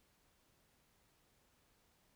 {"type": "silence", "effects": ["pink hiss -74 dBFS RMS until 2.15 s"]}